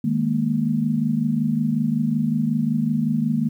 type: chord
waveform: sine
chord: D# suspended fourth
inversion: none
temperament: equal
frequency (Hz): 155.56 / 207.7 / 233.1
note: D#3 / G#3 / A#3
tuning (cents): 0 / 0 / 0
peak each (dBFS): -24 / -24 / -21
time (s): 0.04-3.49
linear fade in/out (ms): 5
effects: 9-bit